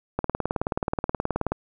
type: click train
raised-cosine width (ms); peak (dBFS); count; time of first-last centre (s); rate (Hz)
1; -10; 26; 0.19-1.52; 18.8
effects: none